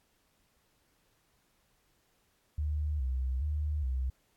sine tone with vibrato, 69.6 Hz, C#2, 8 cents sharp, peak -29 dBFS, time 2.58-4.1 s, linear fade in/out 5 ms, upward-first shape square, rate 1.2 Hz, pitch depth 130 cents each way, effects pink hiss -72 dBFS RMS until 4.36 s + AAC 64 kbps

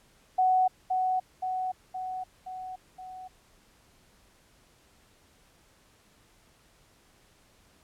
sine tone with echo, 744 Hz, F#5, 9 cents sharp, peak -20 dBFS, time 0.38-0.68 s, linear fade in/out 10 ms, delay 520 ms, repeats 5, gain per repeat -4 dB, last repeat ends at 3.28 s, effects pink hiss -62 dBFS RMS until 7.83 s + low-pass 12000 Hz 12 dB/octave

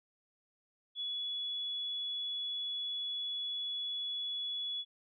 sine tone, 3397 Hz, G#7, 38 cents sharp, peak -35 dBFS, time 0.95-4.85 s, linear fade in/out 50 ms, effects none

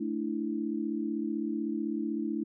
sine chord, A suspended fourth, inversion none, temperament equal, 220 / 293.7 / 329.6 Hz, A3 / D4 / E4, 0 / 0 / 0 cents, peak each -34 dBFS, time 0-2.44 s, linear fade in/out 10 ms, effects none

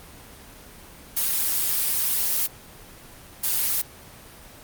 blue noise bursts at uneven times, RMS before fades -23 dBFS, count 2, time 1.16-2.47 / 3.43-3.82 s, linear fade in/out 10 ms, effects pink hiss -45 dBFS RMS until 4.63 s + Opus 24 kbps

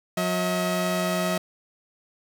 sawtooth tone pair together, 180.5 / 639.3 Hz, F#3 / D#5, -43 / +47 cents, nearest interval octave + minor seventh, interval 2190 cents, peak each -22 dBFS, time 0.17-1.38 s, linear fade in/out 5 ms, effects none

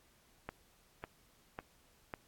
click train, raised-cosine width 0.5 ms, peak -25 dBFS, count 4, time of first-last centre 0.49-2.138 s, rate 1.82 Hz, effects pink hiss -68 dBFS RMS until 2.27 s + AAC 64 kbps

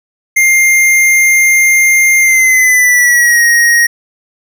square tone with pitch glide, 2110 to 1879.8 Hz, C7 to A#6, +14 to +14 cents, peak -6 dBFS, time 0.36-3.87 s, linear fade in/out 10 ms, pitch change -200 cents, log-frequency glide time 2.2-3.43 s, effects none

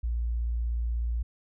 sine tone, 58.2 Hz, A#1, 2 cents flat, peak -26 dBFS, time 0.03-1.23 s, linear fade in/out 10 ms, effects none

